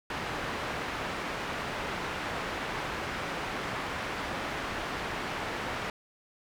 white low-pass noise, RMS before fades -35 dBFS, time 0.1-5.9 s, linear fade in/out 2 ms, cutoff 1800 Hz, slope 12 dB/octave, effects none

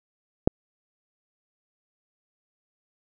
click, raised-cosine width 2 ms, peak -3 dBFS, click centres 0.475 s, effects none

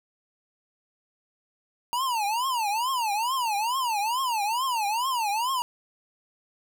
square tone with vibrato, 930 Hz, A#5, 4 cents flat, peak -25 dBFS, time 1.93-5.62 s, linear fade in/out 0 ms, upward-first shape triangle, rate 2.3 Hz, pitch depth 280 cents each way, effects none

